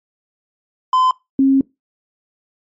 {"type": "tone pair in turn", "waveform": ["triangle", "sine"], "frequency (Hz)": [1024, 270.1], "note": ["C6", "C#4"], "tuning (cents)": [-38, -45], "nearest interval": "octave + major seventh", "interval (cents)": 2307, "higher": "first", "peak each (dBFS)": -9, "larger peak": "neither", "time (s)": [[0.93, 1.11], [1.39, 1.61]], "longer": "second", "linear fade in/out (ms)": 2, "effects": ["noise-tail reverb RT60 0.2 s tail -22 dB re dry", "MP3 32 kbps"]}